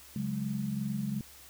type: chord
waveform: sine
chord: C# suspended fourth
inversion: none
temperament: equal with one note detuned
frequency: 139.15 / 185 / 207.7 Hz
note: C#3 / F#3 / G#3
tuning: +7 / 0 / 0 cents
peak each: -36 / -38 / -33 dBFS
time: 0.16-1.21 s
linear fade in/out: 2 ms
effects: added 69 Hz sine -61 dBFS peak until 1.49 s + white hiss -53 dBFS RMS until 1.49 s